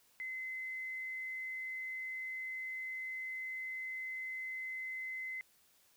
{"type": "tone", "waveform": "sine", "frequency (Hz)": 2050, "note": "C7", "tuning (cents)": -36, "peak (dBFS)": -39, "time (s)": [0.2, 5.41], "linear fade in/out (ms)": 0, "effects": ["white hiss -69 dBFS RMS until 5.96 s"]}